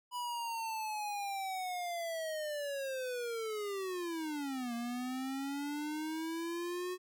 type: linear two-way sweep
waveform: square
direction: down then up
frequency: 987.8 to 233.1 to 367.3 Hz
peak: -37 dBFS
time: 0.11-6.98 s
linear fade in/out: 50 ms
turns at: 4.74 s
effects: none